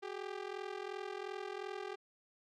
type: ring-modulated tone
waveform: sawtooth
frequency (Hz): 396.1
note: G4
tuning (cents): +18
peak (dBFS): -34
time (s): 0.02-1.96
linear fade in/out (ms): 20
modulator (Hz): 21.4
effects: low-pass 4000 Hz 12 dB/octave